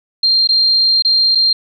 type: tone with dropouts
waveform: sine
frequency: 4186 Hz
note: C8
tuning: in tune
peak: -9 dBFS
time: 0.23-1.53 s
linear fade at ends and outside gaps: 5 ms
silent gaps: 0.474-0.489 / 1.023-1.048 / 1.35-1.354 s
effects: none